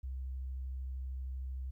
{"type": "tone with vibrato", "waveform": "sine", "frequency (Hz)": 65, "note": "C2", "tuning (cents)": -11, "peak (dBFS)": -37, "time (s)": [0.03, 1.71], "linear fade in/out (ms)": 10, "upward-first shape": "sine", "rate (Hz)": 13, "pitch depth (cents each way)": 12, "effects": ["13-bit"]}